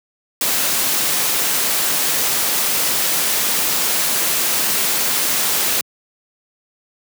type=noise; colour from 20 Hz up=white; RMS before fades=-18 dBFS; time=0.41-5.81 s; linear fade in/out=2 ms; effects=high-pass 150 Hz 12 dB/octave